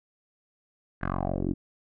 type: tone with low-pass filter sweep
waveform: 10% pulse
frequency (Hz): 46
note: F#1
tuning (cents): -9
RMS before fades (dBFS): -29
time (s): 1.01-1.54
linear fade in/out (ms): 20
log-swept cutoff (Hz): 1700 to 280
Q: 4.2
effects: none